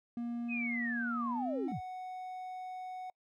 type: tone with pitch glide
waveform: triangle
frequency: 236.9 to 267.5 Hz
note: A#3 to C4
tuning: +28 to +38 cents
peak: -33 dBFS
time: 0.17-1.72 s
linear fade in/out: 2 ms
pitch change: +210 cents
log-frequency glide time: 1.3-1.56 s
type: linear sweep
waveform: sine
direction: down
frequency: 2583 to 54.3 Hz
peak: -35 dBFS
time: 0.48-1.81 s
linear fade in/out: 50 ms
type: tone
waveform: triangle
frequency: 740 Hz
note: F#5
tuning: in tune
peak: -38 dBFS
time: 1.68-3.1 s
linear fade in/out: 2 ms
effects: noise-tail reverb RT60 0.1 s tail -26 dB re dry